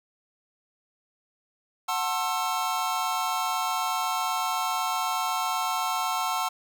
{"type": "chord", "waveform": "square", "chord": "F# half-diminished seventh", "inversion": "none", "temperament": "just", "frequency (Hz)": [740, 888, 1065.6, 1332], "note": ["F#5", "A5", "C6", "E6"], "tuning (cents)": [0, 16, 31, 18], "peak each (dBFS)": -32, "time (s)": [1.88, 6.49], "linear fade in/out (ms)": 10, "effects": []}